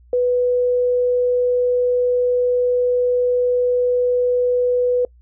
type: tone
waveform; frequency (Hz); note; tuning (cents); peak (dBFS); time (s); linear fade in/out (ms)
sine; 493.9; B4; 0; -14; 0.13-5.05; 2
effects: noise-tail reverb RT60 0.1 s tail -25 dB re dry + added 60 Hz sine -46 dBFS peak until 5.21 s